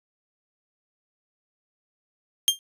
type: tone with exponential decay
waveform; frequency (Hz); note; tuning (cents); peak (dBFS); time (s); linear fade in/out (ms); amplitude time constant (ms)
sawtooth; 3192; G7; +31; -9; 2.48-2.59; 0; 23
effects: resampled to 32000 Hz